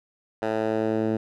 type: tone with band-pass filter sweep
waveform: 10% pulse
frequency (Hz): 110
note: A2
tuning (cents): 0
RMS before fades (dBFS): -25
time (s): 0.42-1.17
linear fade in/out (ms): 5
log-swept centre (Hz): 770 to 270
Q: 0.92
effects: none